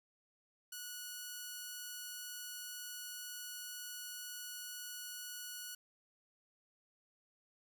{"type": "tone", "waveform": "5% pulse", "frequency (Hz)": 1466, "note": "F#6", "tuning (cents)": -16, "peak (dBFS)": -33, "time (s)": [0.72, 5.75], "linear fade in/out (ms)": 5, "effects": []}